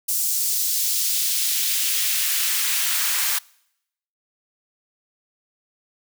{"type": "noise with high-pass filter sweep", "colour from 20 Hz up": "white", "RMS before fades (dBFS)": -22, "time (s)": [0.08, 3.39], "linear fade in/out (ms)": 10, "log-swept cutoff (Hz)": [6800, 1200], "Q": 1, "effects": ["noise-tail reverb RT60 0.8 s tail -25 dB re dry"]}